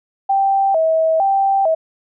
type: tone with vibrato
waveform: sine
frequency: 710 Hz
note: F5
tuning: 28 cents sharp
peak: -12 dBFS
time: 0.29-1.75 s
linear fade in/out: 10 ms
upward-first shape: square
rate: 1.1 Hz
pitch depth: 170 cents each way
effects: none